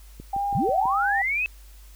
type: click train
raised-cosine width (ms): 3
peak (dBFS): -26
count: 5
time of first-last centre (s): 0.2-0.856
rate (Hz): 6.1
type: tone with vibrato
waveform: sine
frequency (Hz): 784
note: G5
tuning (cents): 0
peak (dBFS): -23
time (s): 0.33-1.22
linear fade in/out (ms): 5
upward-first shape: sine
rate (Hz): 1.7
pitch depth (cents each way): 50
type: linear sweep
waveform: sine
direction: up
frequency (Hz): 97.9 to 2623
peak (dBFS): -22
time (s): 0.55-1.46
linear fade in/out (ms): 0
effects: added 50 Hz sine -44 dBFS peak until 1.95 s + white hiss -55 dBFS RMS until 1.95 s